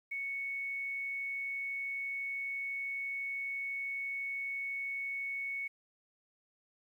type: tone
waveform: sine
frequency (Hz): 2217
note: C#7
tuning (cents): 0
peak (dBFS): -35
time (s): 0.11-5.68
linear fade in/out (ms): 10
effects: 11-bit